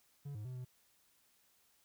triangle tone with pitch steps, 142.4 / 105.6 / 127.4 / 126.1 Hz, C#3 / G#2 / C3 / B2, +47 / +29 / -46 / +36 cents, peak -40 dBFS, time 0.25-0.65 s, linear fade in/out 10 ms, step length 100 ms, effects white hiss -72 dBFS RMS until 1.84 s

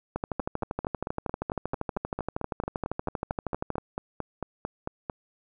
two click trains, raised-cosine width 1 ms, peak -17 / -15 dBFS, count 22 / 47, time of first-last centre 0.4-5.098 / 0.16-3.782 s, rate 4.47 / 12.7 Hz, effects none

